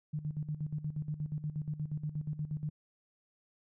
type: tone with tremolo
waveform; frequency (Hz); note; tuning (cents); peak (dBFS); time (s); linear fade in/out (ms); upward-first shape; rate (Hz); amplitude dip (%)
sine; 151.2; D#3; -49; -32; 0.13-2.7; 10; square; 8.4; 75
effects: none